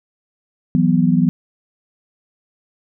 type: chord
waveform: sine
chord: E suspended second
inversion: none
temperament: just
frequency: 164.81 / 185.42 / 247.2 Hz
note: E3 / F#3 / B3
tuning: 0 / +4 / +2 cents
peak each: -16 dBFS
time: 0.75-1.29 s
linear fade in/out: 0 ms
effects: none